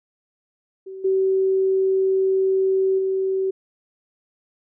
sine tone with level steps, 382.1 Hz, G4, 44 cents flat, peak -32 / -16 / -19 dBFS, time 0.86-3.51 s, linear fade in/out 10 ms, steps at 1.04 / 2.98 s, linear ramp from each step 10 ms, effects none

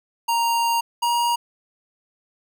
square tone pair in turn, 932.3 / 948 Hz, A#5 / A#5, 0 / +29 cents, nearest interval unison, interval 29 cents, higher second, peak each -19 dBFS, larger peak neither, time 0.28-0.81 / 1.02-1.36 s, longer first, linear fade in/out 10 ms, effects none

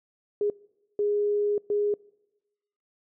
sine tone bursts at uneven times, 413 Hz, G#4, 10 cents flat, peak -22 dBFS, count 3, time 0.41-0.5 / 0.99-1.58 / 1.7-1.94 s, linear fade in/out 2 ms, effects noise-tail reverb RT60 1.0 s tail -24 dB re dry

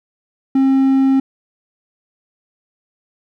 triangle tone, 268 Hz, C4, 42 cents sharp, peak -8 dBFS, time 0.55-1.2 s, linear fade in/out 5 ms, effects none

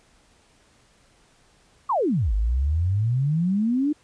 sine exponential two-way sweep, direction down then up, 1200 to 49 to 307.3 Hz, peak -19 dBFS, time 1.89-3.93 s, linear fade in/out 10 ms, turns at 2.33 s, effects pink hiss -59 dBFS RMS until 4.03 s + resampled to 22050 Hz

